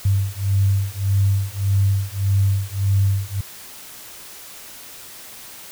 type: beating tone pair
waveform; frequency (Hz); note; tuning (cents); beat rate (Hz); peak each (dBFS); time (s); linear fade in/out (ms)
sine; 97.6 / 99.3; G2 / G2; -7 / +23; 1.7; -19; 0.05-3.41; 5
effects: white hiss -39 dBFS RMS until 5.71 s

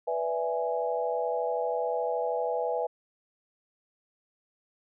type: chord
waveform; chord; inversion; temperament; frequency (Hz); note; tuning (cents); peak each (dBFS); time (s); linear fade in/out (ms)
sine; E dominant seventh; second; equal; 493.9 / 587.3 / 659.3 / 830.6; B4 / D5 / E5 / G#5; 0 / 0 / 0 / 0; -30 / -36 / -32 / -33; 0.07-2.87; 10
effects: none

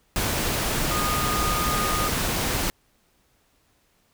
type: tone in noise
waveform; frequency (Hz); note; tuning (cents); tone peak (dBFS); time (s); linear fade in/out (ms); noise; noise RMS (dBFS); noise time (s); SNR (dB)
sine; 1230; D#6; -20; -26; 0.91-2.08; 0; pink; -25; 0.16-2.7; -4
effects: pink hiss -65 dBFS RMS until 4.13 s

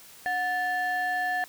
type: tone pair together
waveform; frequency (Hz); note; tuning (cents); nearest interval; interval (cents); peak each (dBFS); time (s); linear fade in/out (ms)
sine; 729.2 / 1750; F#5 / A6; -25 / -10; octave + minor third; 1515; -26; 0.26-1.44; 0
effects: tanh soft clip ceiling -22 dBFS + white hiss -50 dBFS RMS until 1.48 s

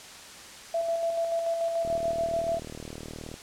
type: tone with tremolo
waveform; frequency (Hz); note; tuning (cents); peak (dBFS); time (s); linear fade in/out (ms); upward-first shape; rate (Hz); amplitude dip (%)
sine; 669; E5; +25; -24; 0.74-2.59; 5; square; 6.9; 35
type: click train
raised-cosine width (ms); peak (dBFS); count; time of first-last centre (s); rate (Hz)
2; -26; 59; 1.85-3.341; 38.9
effects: white hiss -45 dBFS RMS until 3.42 s + low-pass 8000 Hz 12 dB/octave

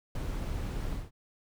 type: noise with ADSR envelope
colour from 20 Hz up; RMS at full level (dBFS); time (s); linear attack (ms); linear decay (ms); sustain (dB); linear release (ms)
brown; -31; 0.15-1.11; 4; 17; -3; 190
effects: none

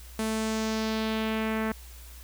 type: tone with low-pass filter sweep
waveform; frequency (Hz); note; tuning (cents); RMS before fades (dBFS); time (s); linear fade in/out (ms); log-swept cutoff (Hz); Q
sawtooth; 220; A3; 0; -29; 0.19-1.72; 2; 11000 to 1800; 1.8
effects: added 60 Hz sine -44 dBFS peak until 2.23 s + white hiss -51 dBFS RMS until 2.23 s

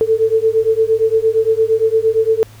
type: beating tone pair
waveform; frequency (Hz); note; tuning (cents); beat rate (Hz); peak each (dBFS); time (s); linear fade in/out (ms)
sine; 440 / 448.7; A4 / A4; 0 / +34; 8.7; -14; 0.01-2.43; 0
effects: added 108 Hz sine -38 dBFS peak until 2.6 s + pink hiss -45 dBFS RMS until 2.6 s

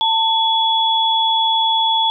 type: tone pair together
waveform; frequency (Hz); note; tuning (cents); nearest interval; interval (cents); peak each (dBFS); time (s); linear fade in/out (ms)
sine; 894 / 3384; A5 / G#7; +27 / +32; octave + major seventh; 2305; -16; 0.01-2.1; 0
effects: none

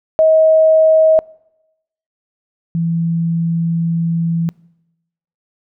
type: tone pair in turn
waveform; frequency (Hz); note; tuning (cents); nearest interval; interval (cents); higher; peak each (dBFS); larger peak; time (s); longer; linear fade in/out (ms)
sine; 635 / 166.79; D#5 / E3; +35 / +21; octave + major seventh; 2314; first; -7 / -14; first; 0.19-1.19 / 2.75-4.49; second; 0
effects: noise-tail reverb RT60 0.9 s tail -25 dB re dry

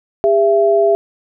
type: tone pair together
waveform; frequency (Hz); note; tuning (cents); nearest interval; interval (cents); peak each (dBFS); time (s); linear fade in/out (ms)
sine; 403.4 / 668.3; G4 / E5; +50 / +24; major sixth; 874; -12; 0.24-0.95; 0
effects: none

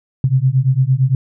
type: beating tone pair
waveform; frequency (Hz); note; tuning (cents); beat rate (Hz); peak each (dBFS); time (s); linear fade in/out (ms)
sine; 127 / 135.8; B2 / C#3; +49 / -35; 8.8; -14; 0.24-1.15; 2
effects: none

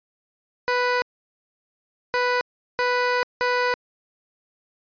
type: tone bursts at uneven times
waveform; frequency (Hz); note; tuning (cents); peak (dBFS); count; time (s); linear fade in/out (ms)
15% pulse; 493.9; B4; 0; -13; 4; 0.68-1.02 / 2.14-2.41 / 2.79-3.23 / 3.41-3.74; 0
effects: resampled to 11025 Hz

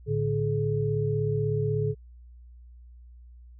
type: tone cluster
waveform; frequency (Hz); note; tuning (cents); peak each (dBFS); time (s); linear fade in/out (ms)
sine; 109 / 145.3 / 425.4; A2 / D3 / G#4; -16 / -18 / +42; -28; 0.06-1.95; 50
effects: added 60 Hz sine -46 dBFS peak until 3.59 s

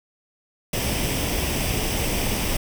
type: noise with comb filter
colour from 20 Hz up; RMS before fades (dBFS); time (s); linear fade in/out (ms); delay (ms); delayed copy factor
pink; -24; 0.73-2.57; 5; 0.36; +0.55
effects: none

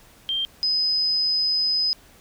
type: tone pair in turn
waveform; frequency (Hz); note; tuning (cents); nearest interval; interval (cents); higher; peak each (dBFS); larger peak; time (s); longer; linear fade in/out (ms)
sine; 3170 / 5032; G7 / D#8; +19 / +19; minor sixth; 800; second; -22 / -19; second; 0.29-0.45 / 0.63-1.93; second; 0
effects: pink hiss -52 dBFS RMS until 2.2 s

